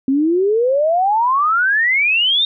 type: exponential sweep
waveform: sine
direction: up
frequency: 260.7 to 3728 Hz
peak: -12 dBFS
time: 0.08-2.45 s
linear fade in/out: 2 ms
effects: none